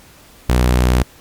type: tone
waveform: sawtooth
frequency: 61.74 Hz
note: B1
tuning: in tune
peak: -7 dBFS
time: 0.49-1.03 s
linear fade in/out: 5 ms
effects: pink hiss -45 dBFS RMS until 1.2 s + MP3 96 kbps